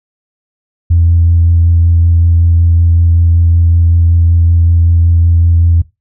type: tone with vibrato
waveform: sine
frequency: 84.5 Hz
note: E2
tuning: 43 cents sharp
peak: -4 dBFS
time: 0.9-5.82 s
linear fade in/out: 10 ms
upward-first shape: sine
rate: 5.3 Hz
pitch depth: 13 cents each way
effects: noise-tail reverb RT60 0.2 s tail -18 dB re dry + tanh soft clip ceiling 0 dBFS